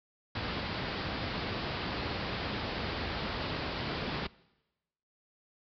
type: low-pass noise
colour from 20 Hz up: pink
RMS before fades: -35 dBFS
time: 0.35-4.27 s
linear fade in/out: 5 ms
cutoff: 5000 Hz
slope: 96 dB/octave
effects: noise-tail reverb RT60 1.0 s tail -22 dB re dry + high-pass 60 Hz 12 dB/octave